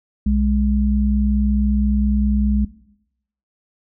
sine tone pair together, 62.32 / 207.7 Hz, B1 / G#3, +16 / 0 cents, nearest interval octave + major sixth, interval 2084 cents, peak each -17 dBFS, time 0.26-2.65 s, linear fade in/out 5 ms, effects noise-tail reverb RT60 0.8 s tail -18 dB re dry

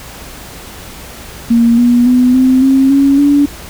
sine tone with pitch steps, 233.4 / 241.5 / 249.9 / 258.5 / 267.5 / 276.8 / 286.4 Hz, A#3 / B3 / B3 / C4 / C4 / C#4 / D4, +2 / -39 / +21 / -21 / +38 / -2 / -43 cents, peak -5 dBFS, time 1.5-3.46 s, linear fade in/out 10 ms, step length 280 ms, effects added 60 Hz sine -37 dBFS peak until 3.69 s + pink hiss -31 dBFS RMS until 3.69 s

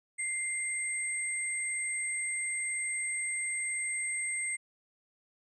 sine tone pair together, 2093 / 8372 Hz, C7 / C9, 0 / 0 cents, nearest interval 2 octaves, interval 2400 cents, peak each -34 / -34 dBFS, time 0.18-4.57 s, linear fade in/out 20 ms, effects none

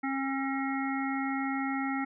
harmonic tone, 270.7 Hz, C#4, 41 cents flat, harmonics 1 / 3 / 5 / 7 / 8, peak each -31 / -36 / -38 / -39 / -40 dBFS, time 0.03-2.05 s, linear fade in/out 10 ms, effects none

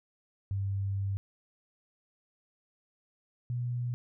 sine tone pair in turn, 98.3 / 122 Hz, G2 / B2, +5 / -21 cents, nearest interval major third, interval 374 cents, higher second, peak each -29 / -30 dBFS, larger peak first, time 0.51-1.17 / 3.5-3.94 s, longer first, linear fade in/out 0 ms, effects none

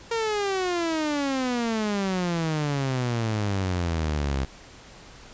sawtooth exponential sweep, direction down, 466.2 to 65.4 Hz, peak -20 dBFS, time 0.11-4.45 s, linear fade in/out 5 ms, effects pink hiss -47 dBFS RMS until 5.33 s + resampled to 16000 Hz

